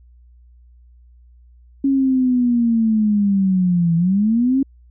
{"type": "linear two-way sweep", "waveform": "sine", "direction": "down then up", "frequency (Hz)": [276.1, 164.81, 276.1], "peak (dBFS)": -13, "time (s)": [1.84, 4.63], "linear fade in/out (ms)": 5, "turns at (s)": 3.96, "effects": ["added 60 Hz sine -45 dBFS peak until 4.9 s"]}